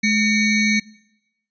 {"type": "ring-modulated tone", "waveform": "square", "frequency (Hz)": 1017, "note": "C6", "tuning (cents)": -50, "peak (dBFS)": -13, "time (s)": [0.03, 0.8], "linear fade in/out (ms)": 10, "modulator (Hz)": 1230, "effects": ["noise-tail reverb RT60 0.9 s tail -22 dB re dry", "resampled to 16000 Hz"]}